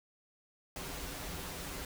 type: noise with comb filter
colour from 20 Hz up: pink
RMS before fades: -42 dBFS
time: 0.76-1.85 s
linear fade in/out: 2 ms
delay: 9 ms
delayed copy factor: -0.65
effects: none